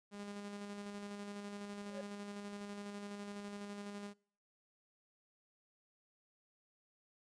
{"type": "tone with tremolo", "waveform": "sawtooth", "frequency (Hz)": 203.4, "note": "G#3", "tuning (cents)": -36, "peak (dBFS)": -40, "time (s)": [0.11, 4.14], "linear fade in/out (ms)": 50, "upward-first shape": "square", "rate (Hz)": 12, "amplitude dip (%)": 30}
{"type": "tone with exponential growth", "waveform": "triangle", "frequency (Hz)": 561, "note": "C#5", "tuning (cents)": 21, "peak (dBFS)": -37, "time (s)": [1.82, 2.01], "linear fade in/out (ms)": 2, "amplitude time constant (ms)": 41}
{"effects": ["noise-tail reverb RT60 0.5 s tail -24 dB re dry", "resampled to 22050 Hz"]}